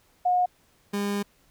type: tone pair in turn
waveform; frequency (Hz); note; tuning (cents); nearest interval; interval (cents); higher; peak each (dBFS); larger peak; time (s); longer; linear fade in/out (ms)
sine / 30% pulse; 722 / 202.6; F#5 / G#3; -43 / -43; octave + minor seventh; 2200; first; -19 / -23; first; 0.25-0.46 / 0.93-1.23; second; 10
effects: pink hiss -63 dBFS RMS until 1.5 s